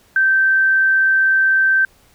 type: tone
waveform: sine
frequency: 1556 Hz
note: G6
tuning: 13 cents flat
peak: -11 dBFS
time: 0.16-1.85 s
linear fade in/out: 2 ms
effects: pink hiss -53 dBFS RMS until 2.14 s